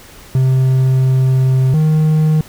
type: tone pair in turn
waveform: triangle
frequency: 130.81 / 155.49 Hz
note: C3 / D#3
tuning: 0 / -1 cents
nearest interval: minor third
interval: 299 cents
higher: second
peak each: -7 dBFS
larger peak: neither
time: 0.35-1.74 / 1.74-2.41 s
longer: first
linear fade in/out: 2 ms
effects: pink hiss -39 dBFS RMS until 2.48 s